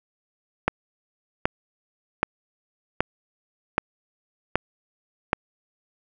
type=click train; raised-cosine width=0.5 ms; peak=-4 dBFS; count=7; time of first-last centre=0.68-5.331 s; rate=1.29 Hz; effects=none